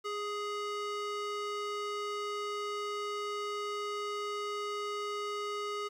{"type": "ring-modulated tone", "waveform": "square", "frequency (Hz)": 830.6, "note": "G#5", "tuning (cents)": 0, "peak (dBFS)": -32, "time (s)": [0.04, 5.89], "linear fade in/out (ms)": 20, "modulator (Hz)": 418, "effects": ["low-pass 6000 Hz 12 dB/octave", "11-bit"]}